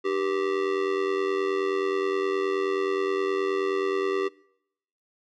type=tone with amplitude modulation; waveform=square; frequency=389.3 Hz; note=G4; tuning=12 cents flat; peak=-21 dBFS; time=0.04-4.29 s; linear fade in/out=20 ms; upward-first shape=sine; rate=89.5 Hz; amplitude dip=75%; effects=noise-tail reverb RT60 0.8 s tail -24 dB re dry + low-pass 3000 Hz 12 dB/octave